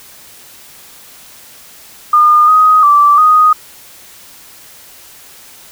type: tone with pitch steps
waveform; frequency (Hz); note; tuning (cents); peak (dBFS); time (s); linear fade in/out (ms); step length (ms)
sine; 1214 / 1253 / 1166 / 1244; D#6 / D#6 / D6 / D#6; -43 / +12 / -13 / -1; -4; 2.13-3.53; 5; 350
effects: white hiss -38 dBFS RMS until 5.71 s